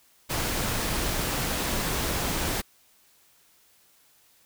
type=noise; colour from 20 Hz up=pink; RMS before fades=-28 dBFS; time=0.29-2.62 s; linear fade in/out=20 ms; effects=white hiss -61 dBFS RMS until 4.45 s